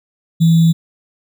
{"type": "tone with sample-and-hold", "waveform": "sine", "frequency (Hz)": 164.81, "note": "E3", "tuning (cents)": 0, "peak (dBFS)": -7, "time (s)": [0.4, 0.73], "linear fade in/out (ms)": 20, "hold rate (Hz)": 3675, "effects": []}